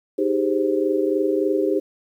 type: chord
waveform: sine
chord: Ab major seventh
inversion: second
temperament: equal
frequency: 311.1 / 392 / 415.3 / 523.3 Hz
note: Eb4 / G4 / Ab4 / C5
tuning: 0 / 0 / 0 / 0 cents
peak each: -23 / -21 / -26 / -25 dBFS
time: 0.18-1.8 s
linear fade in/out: 10 ms
effects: 9-bit